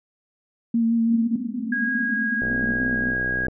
sine tone with vibrato, 229.7 Hz, A#3, 25 cents flat, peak -17 dBFS, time 0.74-1.36 s, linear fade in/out 5 ms, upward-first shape sine, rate 6.1 Hz, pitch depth 21 cents each way
white band-pass noise, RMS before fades -28 dBFS, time 1.1-3.14 s, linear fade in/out 20 ms, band 220 to 250 Hz, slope 96 dB/octave
sine tone, 1642 Hz, G#6, 20 cents flat, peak -22 dBFS, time 1.72-3.47 s, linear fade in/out 5 ms
click train, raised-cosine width 2 ms, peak -18 dBFS, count 68, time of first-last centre 2.42-3.483 s, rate 63 Hz
effects none

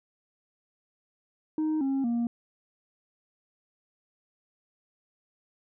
sine tone with pitch steps, 311.1 / 270.8 / 235.8 Hz, D#4 / C#4 / A#3, 0 / -40 / +20 cents, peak -22 dBFS, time 1.58-2.27 s, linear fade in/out 2 ms, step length 230 ms, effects tanh soft clip ceiling -24 dBFS

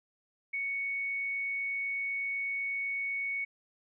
sine tone, 2223 Hz, C#7, 4 cents sharp, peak -31 dBFS, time 0.53-3.45 s, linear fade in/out 10 ms, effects none

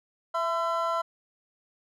triangle tone cluster, 664 / 1018 / 1345 Hz, E5 / C6 / E6, +12 / -48 / +34 cents, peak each -28 dBFS, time 0.34-1.02 s, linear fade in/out 10 ms, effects none

